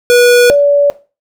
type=tone pair in turn; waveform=square / sine; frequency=486.2 / 573.4 Hz; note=B4 / D5; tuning=-27 / -42 cents; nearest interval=minor third; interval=285 cents; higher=second; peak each=-5 dBFS; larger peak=neither; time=0.1-0.5 / 0.5-0.9 s; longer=neither; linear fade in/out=0 ms; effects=noise-tail reverb RT60 0.3 s tail -17 dB re dry